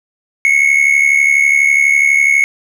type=tone with amplitude modulation; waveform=triangle; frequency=2195 Hz; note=C#7; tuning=18 cents flat; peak=-3 dBFS; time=0.45-2.44 s; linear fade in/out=0 ms; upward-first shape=sine; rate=72.1 Hz; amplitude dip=70%; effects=none